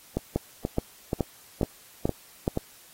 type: two click trains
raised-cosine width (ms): 2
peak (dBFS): -10 / -12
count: 6 / 6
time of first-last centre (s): 0.36-2.479 / 0.17-2.574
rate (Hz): 2.36 / 2.08
effects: white hiss -53 dBFS RMS until 2.93 s + AAC 48 kbps